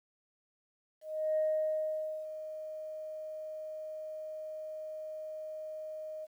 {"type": "tone with ADSR envelope", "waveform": "sine", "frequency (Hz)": 622.3, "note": "D#5", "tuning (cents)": 0, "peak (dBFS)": -26, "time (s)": [1.01, 6.27], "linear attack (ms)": 360, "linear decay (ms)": 880, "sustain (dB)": -13, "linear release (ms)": 31, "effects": ["tanh soft clip ceiling -23 dBFS", "11-bit"]}